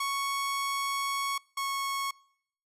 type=tone pair in turn; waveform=sawtooth; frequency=1108.7 / 1101 Hz; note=C#6 / C#6; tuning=0 / -12 cents; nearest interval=unison; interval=12 cents; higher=first; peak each=-25 / -26 dBFS; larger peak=first; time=0-1.38 / 1.57-2.11 s; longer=first; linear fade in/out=5 ms; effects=noise-tail reverb RT60 0.7 s tail -26 dB re dry + resampled to 32000 Hz